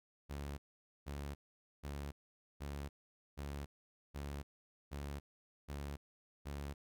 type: tone bursts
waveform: sawtooth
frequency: 71.2 Hz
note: C#2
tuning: 47 cents sharp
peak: -38 dBFS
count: 9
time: 0.29-6.74 s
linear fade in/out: 20 ms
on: 290 ms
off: 480 ms
effects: none